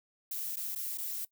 violet noise with dropouts, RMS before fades -37 dBFS, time 0.31-1.25 s, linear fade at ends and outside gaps 5 ms, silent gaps 0.559-0.568 / 0.75-0.758 / 0.975-0.982 s, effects noise-tail reverb RT60 0.1 s tail -19 dB re dry

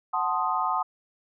sine chord, F# diminished seventh, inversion none, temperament equal, 740 / 880 / 1046.5 / 1244.5 Hz, F#5 / A5 / C6 / Eb6, 0 / 0 / 0 / 0 cents, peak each -30 / -29 / -29 / -28 dBFS, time 0.13-0.83 s, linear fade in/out 10 ms, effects none

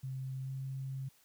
sine tone with pitch glide, 131.9 to 133.74 Hz, C3 to C3, +14 to +38 cents, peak -37 dBFS, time 0.03-1.09 s, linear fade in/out 10 ms, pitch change +24 cents, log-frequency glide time 0.41-0.51 s, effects white hiss -67 dBFS RMS until 1.24 s

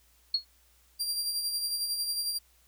sine tone with exponential decay, 4321 Hz, C#8, 45 cents flat, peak -20 dBFS, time 0.34-0.45 s, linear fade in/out 5 ms, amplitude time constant 22 ms
sawtooth tone with tremolo, 4747 Hz, D8, 18 cents sharp, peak -25 dBFS, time 0.99-2.39 s, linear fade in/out 20 ms, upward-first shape sine, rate 11 Hz, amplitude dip 45%
effects added 60 Hz sine -65 dBFS peak until 2.67 s + white hiss -65 dBFS RMS until 2.67 s

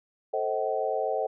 sine chord, A diminished seventh, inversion none, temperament just, 440 / 528 / 633.6 / 760.3 Hz, A4 / C5 / Eb5 / Gb5, 0 / +16 / +31 / +47 cents, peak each -31 dBFS, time 0.33-1.27 s, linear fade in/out 10 ms, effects none

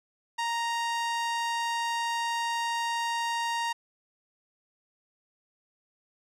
sawtooth tone with low-pass filter, 932.3 Hz, A#5, in tune, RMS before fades -30 dBFS, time 0.38-3.73 s, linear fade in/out 10 ms, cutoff 8200 Hz, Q 0.63, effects none

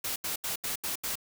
white noise bursts, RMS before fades -33 dBFS, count 6, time 0.04-1.155 s, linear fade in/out 5 ms, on 120 ms, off 79 ms, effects none

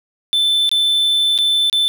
triangle tone with dropouts, 3528 Hz, A7, 4 cents sharp, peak -11 dBFS, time 0.33-1.88 s, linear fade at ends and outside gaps 0 ms, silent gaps 0.692-0.715 / 1.378-1.387 / 1.698-1.728 s, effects none

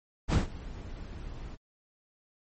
brown noise with ADSR envelope, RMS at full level -20 dBFS, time 0.28-1.57 s, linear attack 46 ms, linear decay 140 ms, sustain -21 dB, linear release 33 ms, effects MP3 32 kbps

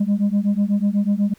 sine beating tone pair, 199.5 / 207.6 Hz, G3 / G#3, +31 / 0 cents, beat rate 8.1 Hz, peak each -17 dBFS, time 0-1.34 s, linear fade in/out 10 ms, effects tanh soft clip ceiling -13 dBFS + pink hiss -55 dBFS RMS until 1.38 s

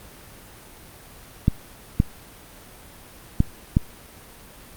clicks, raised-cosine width 5 ms, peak -3 dBFS, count 4, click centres 1.481 / 2.001 / 3.404 / 3.769 s, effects pink hiss -45 dBFS RMS until 4.76 s + Opus 32 kbps

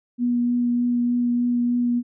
sine tone with vibrato, 242 Hz, B3, 35 cents flat, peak -18 dBFS, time 0.18-2.03 s, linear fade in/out 50 ms, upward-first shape triangle, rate 3.3 Hz, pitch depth 12 cents each way, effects none

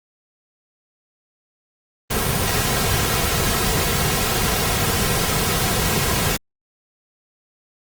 pink noise with comb filter, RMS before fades -20 dBFS, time 2.1-6.37 s, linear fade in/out 10 ms, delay 3.4 ms, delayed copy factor -0.5, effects Opus 24 kbps

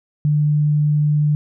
sine tone, 149.1 Hz, D3, 27 cents sharp, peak -13 dBFS, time 0.25-1.35 s, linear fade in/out 0 ms, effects none

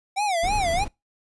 square tone with vibrato, 748 Hz, F#5, 19 cents sharp, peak -22 dBFS, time 0.16-0.85 s, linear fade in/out 20 ms, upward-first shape sine, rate 3.2 Hz, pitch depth 210 cents each way
brown noise, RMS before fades -30 dBFS, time 0.43-0.88 s, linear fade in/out 2 ms
effects noise-tail reverb RT60 0.2 s tail -24 dB re dry + resampled to 24000 Hz

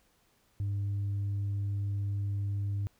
sine tone with tanh clipping, 100.4 Hz, G2, 42 cents sharp, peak -30 dBFS, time 0.6-2.87 s, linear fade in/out 0 ms, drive 1 dB, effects pink hiss -69 dBFS RMS until 2.99 s

